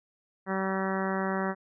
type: harmonic tone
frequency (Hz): 191.4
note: G3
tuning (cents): -41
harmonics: 1 / 2 / 3 / 4 / 5 / 6 / 7 / 8 / 9 / 10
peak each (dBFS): -31 / -34 / -36 / -37 / -38 / -39 / -39 / -40 / -41 / -41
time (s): 0.46-1.55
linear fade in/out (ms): 50
effects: none